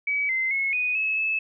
sine tone with pitch steps, 2278 / 2069 / 2181 / 2485 / 2586 / 2606 Hz, C#7 / C7 / C#7 / D#7 / E7 / E7, +47 / -20 / -29 / -3 / -34 / -20 cents, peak -22 dBFS, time 0.07-1.39 s, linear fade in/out 5 ms, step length 220 ms, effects none

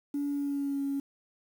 triangle tone with pitch glide, 286 to 277.9 Hz, D4 to C#4, -46 to +4 cents, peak -25 dBFS, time 0.14-1 s, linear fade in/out 5 ms, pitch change -50 cents, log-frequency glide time 0.27-0.82 s, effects tanh soft clip ceiling -26 dBFS + 9-bit

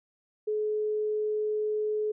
sine tone, 426.1 Hz, G#4, 44 cents sharp, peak -26 dBFS, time 0.47-2.12 s, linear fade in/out 10 ms, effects none

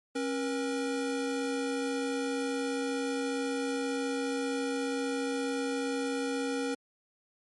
square tone pair together, 272.2 / 478.6 Hz, C#4 / A#4, -31 / +46 cents, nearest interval minor seventh, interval 977 cents, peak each -33 / -34 dBFS, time 0.15-6.75 s, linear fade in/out 10 ms, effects MP3 48 kbps

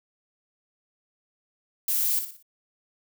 violet noise with echo, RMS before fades -25 dBFS, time 1.88-2.19 s, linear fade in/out 2 ms, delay 59 ms, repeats 4, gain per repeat -8 dB, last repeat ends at 2.426 s, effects none

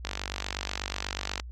click train, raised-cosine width 0.2 ms, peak -14 dBFS, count 66, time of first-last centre 0.05-1.399 s, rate 48.2 Hz, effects added 60 Hz sine -38 dBFS peak until 1.51 s + AAC 48 kbps

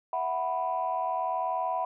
sine chord, E suspended second, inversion none, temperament equal, 659.3 / 740 / 987.8 Hz, E5 / F#5 / B5, 0 / 0 / 0 cents, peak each -33 / -30 / -30 dBFS, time 0.13-1.85 s, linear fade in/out 2 ms, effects tanh soft clip ceiling -19 dBFS

